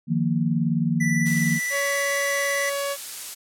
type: chord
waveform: sine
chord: Eb suspended second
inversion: none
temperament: equal with one note detuned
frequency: 154.67 / 174.61 / 233.1 Hz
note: Eb3 / F3 / Bb3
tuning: -10 / 0 / 0 cents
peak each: -24 dBFS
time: 0.07-1.6 s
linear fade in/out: 50 ms
type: tone with vibrato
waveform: square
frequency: 1975.5 Hz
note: B6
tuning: in tune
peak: -25 dBFS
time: 1-2.7 s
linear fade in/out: 10 ms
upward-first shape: sine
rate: 18 Hz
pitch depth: 14 cents each way
type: noise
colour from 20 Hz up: blue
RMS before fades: -31 dBFS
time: 1.25-3.35 s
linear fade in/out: 20 ms
type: tone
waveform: sawtooth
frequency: 562 Hz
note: C#5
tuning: 24 cents sharp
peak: -21 dBFS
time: 1.7-2.97 s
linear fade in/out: 50 ms
effects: low-pass 11000 Hz 12 dB/octave